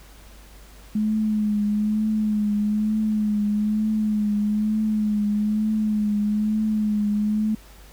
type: tone with vibrato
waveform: sine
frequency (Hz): 212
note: G#3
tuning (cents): +36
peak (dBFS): -19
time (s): 0.95-7.55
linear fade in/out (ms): 5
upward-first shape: triangle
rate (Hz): 1.1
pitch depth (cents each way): 43
effects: added 50 Hz sine -45 dBFS peak until 7.92 s + pink hiss -50 dBFS RMS until 7.92 s